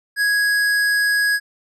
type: tone with hard clipping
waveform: triangle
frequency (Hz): 1661.2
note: G#6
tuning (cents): 0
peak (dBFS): -17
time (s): 0.16-1.4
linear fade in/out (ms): 50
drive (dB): 17
effects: none